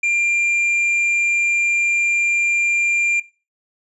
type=tone with hard clipping; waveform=triangle; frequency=2387 Hz; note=D7; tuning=28 cents sharp; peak=-17 dBFS; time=0.03-3.2 s; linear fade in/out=5 ms; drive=7 dB; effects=noise-tail reverb RT60 0.3 s tail -17 dB re dry + resampled to 24000 Hz